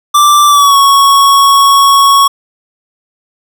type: tone with pitch glide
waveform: square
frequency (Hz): 1174.7 to 1109.4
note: D6 to C#6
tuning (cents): 0 to +1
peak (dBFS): -4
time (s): 0.14-2.28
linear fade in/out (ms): 10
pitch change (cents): -99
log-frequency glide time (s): 0.47-0.76
effects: none